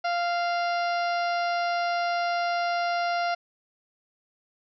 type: harmonic tone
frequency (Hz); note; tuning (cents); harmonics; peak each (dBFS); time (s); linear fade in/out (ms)
695; F5; -9; 1 / 2 / 3 / 4 / 5 / 6 / 7 / 8; -25 / -31 / -37 / -40 / -47 / -42 / -42 / -45; 0.04-3.35; 10
effects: none